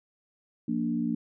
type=chord; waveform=sine; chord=Bb major; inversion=second; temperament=equal; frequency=174.61 / 233.1 / 293.7 Hz; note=F3 / Bb3 / D4; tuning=0 / 0 / 0 cents; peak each=-34 / -28 / -31 dBFS; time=0.68-1.15 s; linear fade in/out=5 ms; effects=none